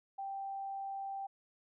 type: tone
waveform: sine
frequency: 784 Hz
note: G5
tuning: in tune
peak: -38 dBFS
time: 0.18-1.27 s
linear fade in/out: 10 ms
effects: none